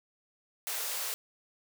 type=high-pass noise; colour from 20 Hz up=white; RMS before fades=-35 dBFS; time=0.67-1.14 s; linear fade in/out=0 ms; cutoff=410 Hz; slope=96 dB/octave; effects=none